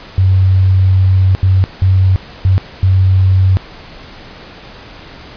sine tone bursts at uneven times, 94.3 Hz, F#2, 33 cents sharp, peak -6 dBFS, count 5, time 0.18-1.35 / 1.43-1.64 / 1.82-2.16 / 2.45-2.58 / 2.83-3.57 s, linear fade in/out 0 ms, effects pink hiss -34 dBFS RMS until 5.36 s + resampled to 11025 Hz

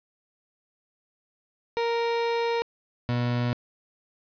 30% pulse tone pair in turn, 466.2 / 121.43 Hz, A#4 / B2, 0 / -29 cents, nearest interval octave + major seventh, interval 2329 cents, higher first, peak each -21 dBFS, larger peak neither, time 1.77-2.62 / 3.09-3.53 s, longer first, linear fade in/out 0 ms, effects resampled to 11025 Hz + 10-bit

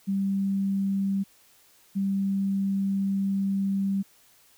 sine tone pair in turn, 195.8 / 195.8 Hz, G3 / G3, -2 / -2 cents, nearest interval unison, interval 0 cents, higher neither, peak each -23 dBFS, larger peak neither, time 0.07-1.24 / 1.95-4.03 s, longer second, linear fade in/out 20 ms, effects white hiss -59 dBFS RMS until 4.57 s

